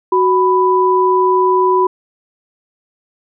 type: tone pair together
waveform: sine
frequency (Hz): 371.6 / 992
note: F#4 / B5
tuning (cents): +7 / +7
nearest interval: octave + perfect fourth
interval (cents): 1700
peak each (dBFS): -12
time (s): 0.12-1.87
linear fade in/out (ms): 5
effects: none